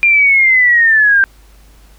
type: linear sweep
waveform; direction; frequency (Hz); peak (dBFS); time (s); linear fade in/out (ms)
sine; down; 2404 to 1563; -6; 0.03-1.24; 0
effects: added 50 Hz sine -41 dBFS peak until 1.98 s + pink hiss -49 dBFS RMS until 1.98 s